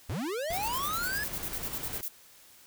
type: linear sweep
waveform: square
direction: up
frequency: 66.6 to 1732 Hz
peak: -32 dBFS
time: 0.09-1.24 s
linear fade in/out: 5 ms
type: noise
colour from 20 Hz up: pink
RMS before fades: -41 dBFS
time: 0.5-2.01 s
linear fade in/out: 2 ms
type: noise with tremolo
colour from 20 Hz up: violet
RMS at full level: -35 dBFS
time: 0.53-2.09 s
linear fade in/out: 2 ms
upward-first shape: square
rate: 10 Hz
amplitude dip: 80%
effects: white hiss -56 dBFS RMS until 2.66 s